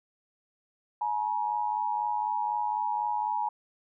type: tone pair together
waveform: sine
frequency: 849 / 953 Hz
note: G#5 / A#5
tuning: +38 / +38 cents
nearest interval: major second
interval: 200 cents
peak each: -29 / -30 dBFS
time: 1.01-3.49 s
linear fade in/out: 5 ms
effects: none